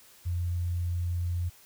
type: tone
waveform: sine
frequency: 87.31 Hz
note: F2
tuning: in tune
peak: -27 dBFS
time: 0.25-1.5 s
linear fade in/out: 20 ms
effects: white hiss -56 dBFS RMS until 1.65 s